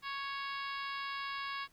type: harmonic tone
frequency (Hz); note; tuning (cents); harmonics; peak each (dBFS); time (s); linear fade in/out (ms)
554.4; C#5; 0; 2 / 3 / 4 / 5 / 6 / 7 / 8 / 9; -40 / -44 / -46 / -48 / -50 / -51 / -52 / -53; 0.02-1.68; 50
effects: pink hiss -68 dBFS RMS until 1.72 s